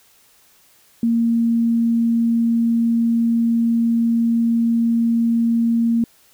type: tone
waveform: sine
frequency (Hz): 231.5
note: A#3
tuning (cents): -12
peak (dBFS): -14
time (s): 1.03-6.04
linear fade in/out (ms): 2
effects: white hiss -54 dBFS RMS until 6.33 s